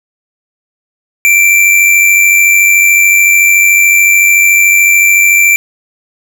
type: tone with amplitude modulation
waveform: square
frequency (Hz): 2349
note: D7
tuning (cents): 0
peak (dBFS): -3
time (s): 1.25-5.56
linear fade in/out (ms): 0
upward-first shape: sine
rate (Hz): 93.7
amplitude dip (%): 40
effects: none